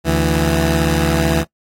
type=tone pair together; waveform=15% pulse; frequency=73.42 / 164.82 Hz; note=D2 / E3; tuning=0 / 0 cents; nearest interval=octave + major second; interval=1400 cents; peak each=-10 dBFS; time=0.04-1.45 s; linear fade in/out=50 ms; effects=noise-tail reverb RT60 0.1 s tail -24 dB re dry + AAC 48 kbps